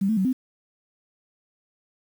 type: tone with pitch steps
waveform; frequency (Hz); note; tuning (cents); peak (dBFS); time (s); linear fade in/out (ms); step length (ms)
sine; 195.3 / 220.5 / 189.4 / 257.4; G3 / A3 / F#3 / C4; -6 / +4 / +41 / -28; -19; 0.01-0.33; 10; 80
effects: 8-bit